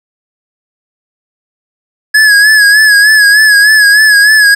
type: tone with vibrato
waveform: square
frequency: 1689 Hz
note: G#6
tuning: 29 cents sharp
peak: -3 dBFS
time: 2.14-4.55 s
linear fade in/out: 10 ms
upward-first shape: sine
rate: 3.3 Hz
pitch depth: 58 cents each way
effects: low-pass 11000 Hz 12 dB/octave + 7-bit